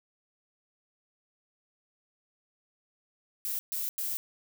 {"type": "noise bursts at uneven times", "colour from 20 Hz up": "violet", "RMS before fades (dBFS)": -33, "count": 3, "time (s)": [[3.45, 3.59], [3.72, 3.89], [3.98, 4.17]], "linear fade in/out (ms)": 0, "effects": []}